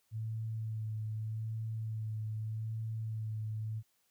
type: tone with vibrato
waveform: sine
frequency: 110 Hz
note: A2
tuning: in tune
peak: -35 dBFS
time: 0.11-3.83 s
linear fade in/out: 50 ms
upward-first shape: sine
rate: 0.82 Hz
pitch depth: 22 cents each way
effects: white hiss -75 dBFS RMS until 4.1 s